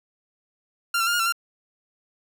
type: tone with pitch steps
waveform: sawtooth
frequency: 1389 / 1348 / 1402 / 1425 / 1349 / 1387 Hz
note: F6 / E6 / F6 / F6 / E6 / F6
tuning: -10 / +38 / +6 / +34 / +40 / -12 cents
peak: -17 dBFS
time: 0.94-1.324 s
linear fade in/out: 5 ms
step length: 64 ms
effects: none